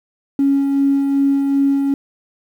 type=tone with tremolo; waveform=triangle; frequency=277.2 Hz; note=C#4; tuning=in tune; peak=-7 dBFS; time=0.39-1.94 s; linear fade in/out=2 ms; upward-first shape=sine; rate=2.6 Hz; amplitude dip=45%; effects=tanh soft clip ceiling -9 dBFS + 8-bit